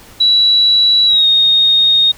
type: tone with pitch glide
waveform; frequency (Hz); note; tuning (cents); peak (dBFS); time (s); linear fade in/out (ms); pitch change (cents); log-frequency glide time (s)
sine; 3924 to 3712; B7 to A#7; -12 to -8; -7; 0.2-2.12; 10; -96; 1.06-1.26
effects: pink hiss -40 dBFS RMS until 2.17 s